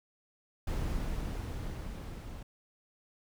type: noise with level ramp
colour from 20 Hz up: brown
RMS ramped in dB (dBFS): -33 to -43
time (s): 0.67-2.43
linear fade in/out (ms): 5
effects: none